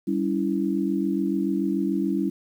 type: chord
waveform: sine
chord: C# diminished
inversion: second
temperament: equal with one note detuned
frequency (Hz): 196 / 282.5 / 329.6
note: G3 / C#4 / E4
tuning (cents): 0 / +33 / 0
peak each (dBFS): -26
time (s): 0.07-2.3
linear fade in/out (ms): 10
effects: 9-bit